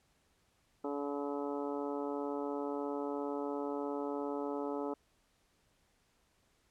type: harmonic tone with a mistuned harmonic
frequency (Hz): 143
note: D3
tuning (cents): -46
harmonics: 2 / 3 / 4 / 5 / 6 / 7 / 8 / 9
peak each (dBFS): -39 / -39 / -43 / -48 / -45 / -49 / -57 / -49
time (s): 0.84-4.94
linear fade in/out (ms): 5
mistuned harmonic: 8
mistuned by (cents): -44
effects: pink hiss -73 dBFS RMS until 6.7 s + low-pass 11000 Hz 12 dB/octave